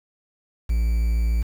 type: tone with quantisation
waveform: triangle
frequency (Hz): 56.7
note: A#1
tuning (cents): -47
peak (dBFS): -16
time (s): 0.69-1.43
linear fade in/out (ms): 10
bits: 7
effects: none